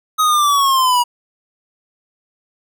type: linear sweep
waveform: square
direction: down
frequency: 1268 to 957 Hz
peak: -12 dBFS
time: 0.18-1.04 s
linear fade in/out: 20 ms
effects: none